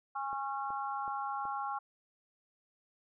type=harmonic tone; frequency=273.6 Hz; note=C#4; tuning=23 cents flat; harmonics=3 / 4 / 5; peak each=-37 / -39 / -41 dBFS; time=0.15-1.79 s; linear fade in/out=10 ms
type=click train; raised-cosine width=1 ms; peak=-35 dBFS; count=4; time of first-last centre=0.33-1.454 s; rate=2.67 Hz
effects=none